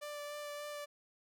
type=tone with vibrato; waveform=sawtooth; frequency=587.3 Hz; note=D5; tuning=in tune; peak=-38 dBFS; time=0.01-0.86 s; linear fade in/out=20 ms; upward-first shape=sine; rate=3.4 Hz; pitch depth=12 cents each way; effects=none